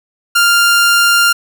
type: tone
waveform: sawtooth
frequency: 1396.9 Hz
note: F6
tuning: in tune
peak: -4 dBFS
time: 0.35-1.33 s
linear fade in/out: 10 ms
effects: none